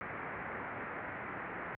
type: low-pass noise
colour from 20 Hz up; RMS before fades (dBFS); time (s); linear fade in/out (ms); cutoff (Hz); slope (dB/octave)
white; -42; 0.01-1.75; 0; 2100; 48
effects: high-pass 80 Hz 12 dB/octave